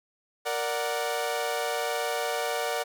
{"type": "chord", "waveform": "sawtooth", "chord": "Bb augmented", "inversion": "none", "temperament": "equal", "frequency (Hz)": [466.2, 587.3, 740], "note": ["Bb4", "D5", "F#5"], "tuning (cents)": [0, 0, 0], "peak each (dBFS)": -28, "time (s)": [0.45, 2.84], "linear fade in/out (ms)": 20, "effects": []}